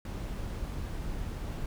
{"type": "noise", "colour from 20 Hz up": "brown", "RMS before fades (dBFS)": -36, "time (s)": [0.05, 1.66], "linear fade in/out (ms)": 2, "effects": []}